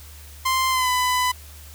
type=tone with pitch glide; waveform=sawtooth; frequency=1045 to 1000.7 Hz; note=C6 to B5; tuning=-2 to +23 cents; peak=-15 dBFS; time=0.45-1.32 s; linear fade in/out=10 ms; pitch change=-75 cents; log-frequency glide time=0.7-0.89 s; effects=added 74 Hz sine -41 dBFS peak until 1.74 s + white hiss -46 dBFS RMS until 1.74 s